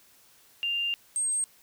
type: tone pair in turn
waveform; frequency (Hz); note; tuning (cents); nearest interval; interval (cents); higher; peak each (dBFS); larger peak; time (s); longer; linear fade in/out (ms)
sine; 2794 / 8402; F7 / C9; 0 / +6; octave + perfect fifth; 1906; second; -26 / -25; second; 0.63-0.94 / 1.16-1.44; first; 0
effects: white hiss -59 dBFS RMS until 1.62 s